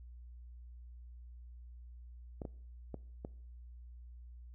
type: clicks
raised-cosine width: 2 ms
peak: -28 dBFS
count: 4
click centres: 2.418 / 2.452 / 2.943 / 3.249 s
effects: noise-tail reverb RT60 0.6 s tail -22 dB re dry + added 60 Hz sine -49 dBFS peak until 4.54 s